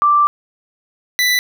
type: tone pair in turn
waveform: sine / 25% pulse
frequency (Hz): 1174.7 / 1984.8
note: D6 / B6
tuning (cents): 0 / +8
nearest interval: major sixth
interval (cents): 908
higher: second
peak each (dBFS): -9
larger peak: neither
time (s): 0.02-0.27 / 1.19-1.39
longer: first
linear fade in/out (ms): 0
effects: none